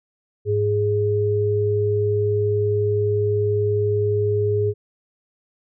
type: tone pair together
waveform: sine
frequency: 103.83 / 415.3 Hz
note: G#2 / G#4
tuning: 0 / 0 cents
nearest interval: 2 octaves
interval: 2400 cents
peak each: -21 / -19 dBFS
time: 0.45-4.74 s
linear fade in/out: 50 ms
effects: none